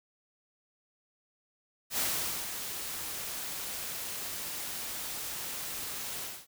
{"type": "noise with ADSR envelope", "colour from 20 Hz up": "white", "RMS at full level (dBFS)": -30, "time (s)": [1.9, 6.47], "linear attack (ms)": 79, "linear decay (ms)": 480, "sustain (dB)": -8, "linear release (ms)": 240, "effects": []}